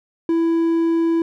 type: tone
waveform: triangle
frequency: 331.4 Hz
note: E4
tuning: 9 cents sharp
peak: -13 dBFS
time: 0.29-1.22 s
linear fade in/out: 2 ms
effects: none